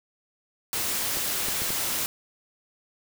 white noise, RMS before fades -28 dBFS, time 0.73-2.06 s, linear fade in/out 0 ms
clicks, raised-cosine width 2 ms, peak -22 dBFS, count 4, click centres 1.171 / 1.485 / 1.619 / 1.705 s
effects none

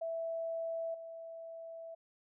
sine tone with level steps, 659.3 Hz, E5, in tune, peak -35 / -44 dBFS, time 0.01-1.95 s, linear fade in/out 10 ms, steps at 0.94 s, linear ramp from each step 5 ms, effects none

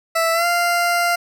20% pulse tone with pitch glide, 659.3 to 695.3 Hz, E5 to F5, 0 to -8 cents, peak -11 dBFS, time 0.15-1.16 s, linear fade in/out 10 ms, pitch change +92 cents, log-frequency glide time 0.33-0.46 s, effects none

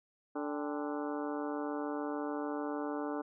harmonic tone with a mistuned harmonic, 146.83 Hz, D3, in tune, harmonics 2 / 3 / 4 / 5 / 6 / 7 / 8 / 9 / 10, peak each -37 / -41 / -43 / -45 / -47 / -48 / -49 / -50 / -51 dBFS, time 0.35-3.22 s, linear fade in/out 10 ms, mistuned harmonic 5, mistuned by +120 cents, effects none

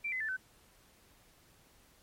sine tone with pitch steps, 2349 / 2033 / 1759.8 / 1523.1 Hz, D7 / B6 / A6 / F#6, 0 / +50 / 0 / +50 cents, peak -33 dBFS, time 0.04-0.368 s, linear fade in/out 10 ms, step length 82 ms, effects pink hiss -64 dBFS RMS until 2.02 s + MP3 64 kbps

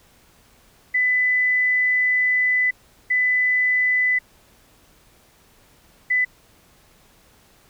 sine tone bursts at uneven times, 2000 Hz, B6, 21 cents sharp, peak -16 dBFS, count 3, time 0.94-2.71 / 3.1-4.19 / 6.1-6.25 s, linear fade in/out 10 ms, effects pink hiss -55 dBFS RMS until 7.69 s

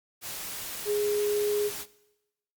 sine tone in noise, 415.3 Hz, G#4, in tune, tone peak -24 dBFS, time 0.85-1.71 s, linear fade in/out 50 ms, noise white, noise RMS -37 dBFS, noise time 0.21-1.86 s, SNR +10 dB, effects noise-tail reverb RT60 0.9 s tail -19 dB re dry + Opus 48 kbps

